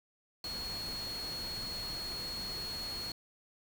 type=tone in noise; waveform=sine; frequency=4320 Hz; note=C#8; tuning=45 cents flat; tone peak=-38 dBFS; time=0.44-3.12 s; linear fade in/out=2 ms; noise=pink; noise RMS=-45 dBFS; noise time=0.44-3.12 s; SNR=+4 dB; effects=none